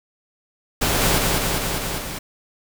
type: noise with echo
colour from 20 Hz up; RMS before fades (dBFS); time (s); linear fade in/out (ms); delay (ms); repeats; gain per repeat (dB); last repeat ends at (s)
pink; -20; 0.81-1.19; 10; 200; 5; -2; 2.19
effects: none